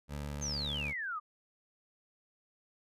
20% pulse tone, 72.4 Hz, D2, 24 cents flat, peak -33 dBFS, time 0.08-0.94 s, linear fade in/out 50 ms
sine exponential sweep, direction down, 6550 to 1174.7 Hz, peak -35 dBFS, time 0.41-1.2 s, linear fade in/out 20 ms
effects resampled to 32000 Hz

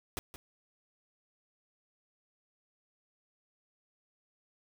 pink noise with echo, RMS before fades -37 dBFS, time 0.17-0.19 s, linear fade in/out 0 ms, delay 170 ms, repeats 1, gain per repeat -11 dB, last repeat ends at 0.36 s, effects none

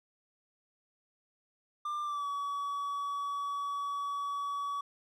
triangle tone with pitch glide, 1191 to 1135.9 Hz, D6 to C#6, +24 to +42 cents, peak -31 dBFS, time 1.85-4.81 s, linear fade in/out 5 ms, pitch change -82 cents, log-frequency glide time 2.03-2.27 s, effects none

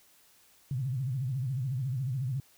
sine tone with vibrato, 130 Hz, C3, 11 cents flat, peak -29 dBFS, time 0.71-2.4 s, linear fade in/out 2 ms, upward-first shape sine, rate 14 Hz, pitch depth 160 cents each way, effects white hiss -62 dBFS RMS until 2.57 s

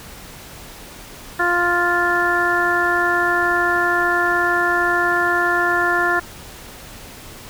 harmonic tone, 350 Hz, F4, 4 cents sharp, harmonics 1 / 2 / 3 / 4 / 5, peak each -23 / -23 / -23 / -20 / -20 dBFS, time 1.39-6.2 s, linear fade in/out 10 ms, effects pink hiss -38 dBFS RMS until 7.49 s

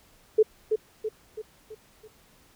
sine tone with echo, 433.6 Hz, A4, 25 cents flat, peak -14 dBFS, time 0.38-0.43 s, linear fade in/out 10 ms, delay 330 ms, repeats 5, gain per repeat -6 dB, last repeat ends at 2.08 s, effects pink hiss -59 dBFS RMS until 2.55 s

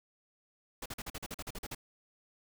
pink noise bursts, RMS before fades -41 dBFS, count 12, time 0.82-1.749 s, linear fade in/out 5 ms, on 38 ms, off 43 ms, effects none

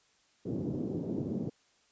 white band-pass noise, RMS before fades -35 dBFS, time 0.45-1.5 s, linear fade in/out 10 ms, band 110 to 360 Hz, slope 24 dB/octave, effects white hiss -68 dBFS RMS until 1.91 s + resampled to 16000 Hz

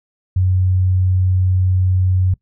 sine tone, 92.5 Hz, F#2, in tune, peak -12 dBFS, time 0.36-2.34 s, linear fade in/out 5 ms, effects noise-tail reverb RT60 0.1 s tail -20 dB re dry

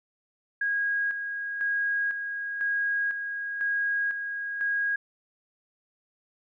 sine tone with tremolo, 1640 Hz, G#6, 22 cents flat, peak -24 dBFS, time 0.61-4.96 s, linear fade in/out 5 ms, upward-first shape square, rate 1 Hz, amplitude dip 50%, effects none

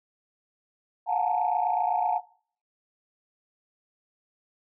sine tone cluster, 713 / 741 / 851 / 910 Hz, F5 / F#5 / G#5 / A#5, +36 / +2 / +42 / -42 cents, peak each -28 dBFS, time 1.06-2.21 s, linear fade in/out 50 ms, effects noise-tail reverb RT60 0.5 s tail -20 dB re dry + tanh soft clip ceiling -14 dBFS

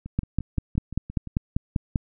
two click trains, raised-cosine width 5 ms, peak -10 / -23 dBFS, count 10 / 8, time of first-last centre 0.19-1.958 / 0.06-1.273 s, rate 5.09 / 5.77 Hz, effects none

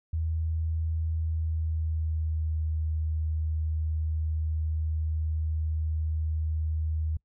sine tone with pitch glide, 80.4 to 78.52 Hz, E2 to D#2, -43 to +16 cents, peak -26 dBFS, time 0.13-7.17 s, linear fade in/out 5 ms, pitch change -41 cents, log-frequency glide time 1.11-2.68 s, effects noise-tail reverb RT60 0.1 s tail -25 dB re dry

